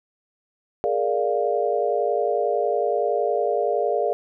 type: chord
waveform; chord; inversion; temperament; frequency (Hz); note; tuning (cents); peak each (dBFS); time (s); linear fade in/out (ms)
sine; Bb dominant seventh; third; equal; 415.3 / 466.2 / 587.3 / 698.5; Ab4 / Bb4 / D5 / F5; 0 / 0 / 0 / 0; -25; 0.84-4.13; 0
effects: none

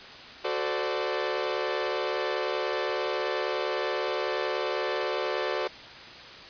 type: chord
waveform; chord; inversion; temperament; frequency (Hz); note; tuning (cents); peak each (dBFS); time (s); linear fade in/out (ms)
sawtooth; D dominant seventh; first; equal with one note detuned; 370 / 440 / 516.3 / 587.3; F#4 / A4 / C5 / D5; 0 / 0 / -23 / 0; -29; 0.44-5.68; 10
effects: white hiss -44 dBFS RMS until 6.49 s + resampled to 11025 Hz

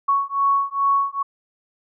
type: beating tone pair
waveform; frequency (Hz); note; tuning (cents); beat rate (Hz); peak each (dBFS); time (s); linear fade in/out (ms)
sine; 1110 / 1112.4; C#6 / C#6; +2 / +6; 2.4; -20; 0.08-1.23; 10
effects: none

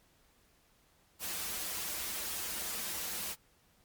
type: noise with comb filter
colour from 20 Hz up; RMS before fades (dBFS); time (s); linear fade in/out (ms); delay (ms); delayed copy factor
white; -38; 1.19-3.36; 50; 7.4; -1
effects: pink hiss -68 dBFS RMS until 3.84 s + MP3 96 kbps

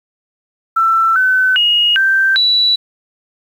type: tone with pitch steps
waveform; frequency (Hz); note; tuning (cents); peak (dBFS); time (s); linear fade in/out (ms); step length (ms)
sine; 1336 / 1517 / 2875 / 1564 / 3941; E6 / F#6 / F7 / G6 / B7; +23 / +43 / +50 / -4 / -4; -9; 0.76-2.76; 10; 400
effects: 7-bit

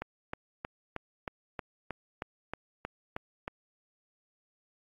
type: click train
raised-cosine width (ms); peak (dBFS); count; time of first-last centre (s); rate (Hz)
0.5; -20; 12; 0.02-3.479; 3.18
effects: AAC 48 kbps

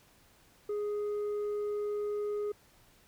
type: tone with tanh clipping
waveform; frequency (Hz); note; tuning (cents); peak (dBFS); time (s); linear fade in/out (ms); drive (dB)
triangle; 415.3; G#4; 0; -32; 0.69-2.52; 5; 8
effects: pink hiss -63 dBFS RMS until 3.07 s

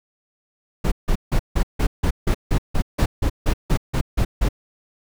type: noise bursts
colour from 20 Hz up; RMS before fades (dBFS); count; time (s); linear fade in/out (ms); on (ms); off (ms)
brown; -17; 16; 0.84-4.488; 10; 78; 160
effects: none

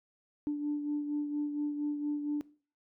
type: beating tone pair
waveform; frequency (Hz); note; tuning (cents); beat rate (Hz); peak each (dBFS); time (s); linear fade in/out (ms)
sine; 293.7 / 298; D4 / D4; 0 / +25; 4.3; -30 / -39; 0.47-2.41; 0
effects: noise-tail reverb RT60 0.4 s tail -20 dB re dry + tanh soft clip ceiling -25 dBFS

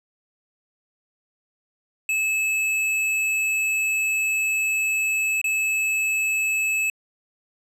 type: tone with dropouts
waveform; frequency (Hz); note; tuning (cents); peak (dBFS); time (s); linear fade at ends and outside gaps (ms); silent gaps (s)
square; 2600; E7; -24; -21; 2.09-6.9; 2; 5.415-5.442
effects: low-pass 12000 Hz 12 dB/octave

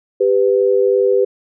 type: tone pair together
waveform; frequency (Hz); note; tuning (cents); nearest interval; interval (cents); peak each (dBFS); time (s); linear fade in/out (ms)
sine; 394.8 / 497.4; G4 / B4; +12 / +12; major third; 400; -13 / -14; 0.2-1.25; 10
effects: none

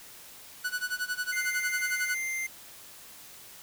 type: tone with tremolo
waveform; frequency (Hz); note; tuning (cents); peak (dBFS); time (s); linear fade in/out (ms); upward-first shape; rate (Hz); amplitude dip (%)
45% pulse; 1480; F#6; 0; -27; 0.64-2.15; 10; sine; 11; 90
type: tone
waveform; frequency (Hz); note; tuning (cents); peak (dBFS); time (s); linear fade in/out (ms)
square; 2093; C7; 0; -31; 1.32-2.47; 10
effects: white hiss -49 dBFS RMS until 3.62 s

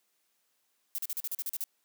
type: noise bursts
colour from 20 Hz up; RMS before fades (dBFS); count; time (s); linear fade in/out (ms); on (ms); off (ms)
violet; -34; 10; 0.95-1.64; 0; 33; 40
effects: white hiss -75 dBFS RMS until 1.84 s + high-pass 200 Hz 12 dB/octave

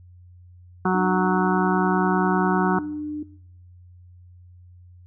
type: harmonic tone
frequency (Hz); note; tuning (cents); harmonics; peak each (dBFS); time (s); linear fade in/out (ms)
185; F#3; 0; 1 / 2 / 4 / 5 / 6 / 7 / 8; -21 / -24 / -27 / -28 / -29 / -29 / -30; 0.85-2.79; 5
type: tone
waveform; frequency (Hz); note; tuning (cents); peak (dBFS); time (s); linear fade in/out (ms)
sine; 300; D4; +37; -26; 0.94-3.23; 5
effects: noise-tail reverb RT60 0.7 s tail -20 dB re dry + added 89 Hz sine -45 dBFS peak until 5.06 s

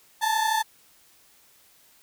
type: tone pair together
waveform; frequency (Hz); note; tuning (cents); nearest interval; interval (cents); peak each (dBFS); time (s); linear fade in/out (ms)
35% pulse; 864 / 896.3; A5 / A5; -32 / +32; minor second; 64; -23; 0.21-0.63; 20
effects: white hiss -58 dBFS RMS until 2.02 s

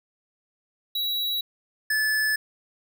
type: tone pair in turn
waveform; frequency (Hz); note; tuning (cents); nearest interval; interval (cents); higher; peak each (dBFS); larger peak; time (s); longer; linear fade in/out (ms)
square; 3897 / 1732.9; B7 / A6; -24 / -27; octave + major second; 1403; first; -25 / -22; second; 0.95-1.41 / 1.9-2.36; neither; 5
effects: none

